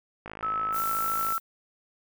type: click train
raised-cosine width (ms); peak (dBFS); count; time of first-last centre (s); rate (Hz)
0.5; -23; 58; 0.26-1.323; 53.6
type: tone with pitch glide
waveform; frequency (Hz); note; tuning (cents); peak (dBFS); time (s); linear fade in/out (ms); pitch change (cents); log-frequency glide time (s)
sine; 1300 to 1330.4; E6 to E6; -24 to +16; -26; 0.43-1.38; 0; +40; 0.69-0.79
type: noise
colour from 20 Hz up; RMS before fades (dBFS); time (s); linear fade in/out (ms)
violet; -34; 0.72-1.4; 50
effects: none